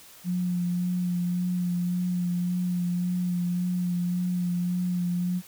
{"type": "tone with vibrato", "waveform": "sine", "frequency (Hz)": 177.9, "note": "F3", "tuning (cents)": 32, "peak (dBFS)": -24, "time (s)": [0.24, 5.42], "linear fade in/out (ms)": 50, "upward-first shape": "sine", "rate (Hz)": 1.8, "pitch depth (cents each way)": 19, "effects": ["white hiss -50 dBFS RMS until 5.47 s"]}